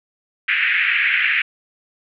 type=band-pass noise; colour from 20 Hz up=white; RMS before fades=-18 dBFS; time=0.48-1.42 s; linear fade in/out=5 ms; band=1600 to 2600 Hz; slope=48 dB/octave; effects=none